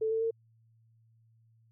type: tone with pitch steps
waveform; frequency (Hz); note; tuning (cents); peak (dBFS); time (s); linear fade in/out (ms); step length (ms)
sine; 440 / 446.9 / 453.9; A4 / A4 / A#4; 0 / +27 / -46; -27; 0.01-0.31; 10; 100
effects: added 113 Hz sine -62 dBFS peak until 1.71 s